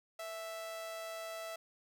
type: tone with amplitude modulation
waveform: sawtooth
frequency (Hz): 659.3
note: E5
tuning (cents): 0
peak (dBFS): -36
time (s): 0.19-1.56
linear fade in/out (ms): 5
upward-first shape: sine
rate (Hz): 192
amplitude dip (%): 35
effects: none